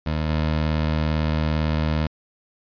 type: tone with level steps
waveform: 20% pulse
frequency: 77.78 Hz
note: D#2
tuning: in tune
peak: -17 / -15 dBFS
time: 0.06-2.07 s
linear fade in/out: 5 ms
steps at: 0.29 s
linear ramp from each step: 5 ms
effects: resampled to 11025 Hz